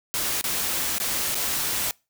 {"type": "noise with dropouts", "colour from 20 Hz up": "white", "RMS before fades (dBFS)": -26, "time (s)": [0.14, 1.91], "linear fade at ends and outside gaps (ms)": 0, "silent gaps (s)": [[0.412, 0.441], [0.983, 1.001], [1.345, 1.353]], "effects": ["noise-tail reverb RT60 0.3 s tail -26 dB re dry"]}